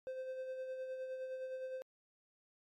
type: tone with tremolo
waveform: triangle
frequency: 519 Hz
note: C5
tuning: 14 cents flat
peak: -37 dBFS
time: 0.07-1.82 s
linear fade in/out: 0 ms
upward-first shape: sine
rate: 9.7 Hz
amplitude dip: 40%
effects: MP3 64 kbps